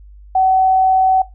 sine tone, 756 Hz, F#5, 37 cents sharp, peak -10 dBFS, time 0.35-1.22 s, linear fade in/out 5 ms, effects noise-tail reverb RT60 0.2 s tail -17 dB re dry + added 50 Hz sine -37 dBFS peak until 1.34 s

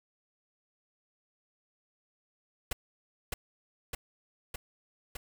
pink noise with echo, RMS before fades -32 dBFS, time 2.71-2.73 s, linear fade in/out 5 ms, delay 610 ms, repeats 4, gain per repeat -2 dB, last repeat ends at 5.17 s, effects none

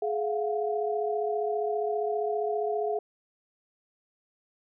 sine tone cluster, 421.7 / 686 / 721 Hz, G#4 / F5 / F#5, +26 / -31 / -45 cents, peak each -28 / -32 / -34 dBFS, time 0.02-2.99 s, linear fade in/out 5 ms, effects none

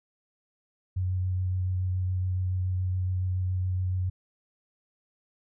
sine tone with vibrato, 92.1 Hz, F#2, 7 cents flat, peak -25 dBFS, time 0.96-4.1 s, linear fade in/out 10 ms, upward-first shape sine, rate 7.1 Hz, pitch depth 13 cents each way, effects none

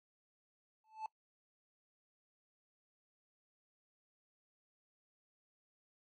triangle tone with exponential growth, 874 Hz, A5, 12 cents flat, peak -34 dBFS, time 0.84-1.06 s, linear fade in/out 2 ms, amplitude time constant 46 ms, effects noise-tail reverb RT60 0.1 s tail -23 dB re dry + MP3 32 kbps

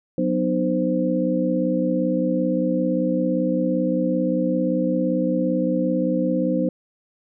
sine tone cluster, 183 / 248.2 / 305.9 / 518 Hz, F#3 / B3 / D#4 / C5, -19 / +9 / -29 / -17 cents, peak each -24 dBFS, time 0.18-6.69 s, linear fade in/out 2 ms, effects none

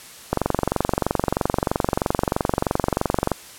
click train, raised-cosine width 1 ms, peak -4 dBFS, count 70, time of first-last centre 0.33-3.317 s, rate 23.1 Hz, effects white hiss -42 dBFS RMS until 3.58 s + low-pass 12000 Hz 12 dB/octave

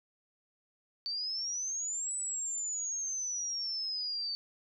sine exponential two-way sweep, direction up then down, 4544 to 8000 to 4544 Hz, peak -33 dBFS, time 1.06-4.35 s, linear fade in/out 0 ms, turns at 2.16 s, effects none

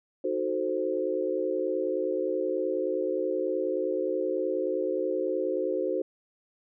sine chord, D# diminished seventh, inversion none, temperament equal, 311.1 / 370 / 440 / 523.3 Hz, D#4 / F#4 / A4 / C5, 0 / 0 / 0 / 0 cents, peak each -34 / -30 / -33 / -30 dBFS, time 0.24-6.02 s, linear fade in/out 5 ms, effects none

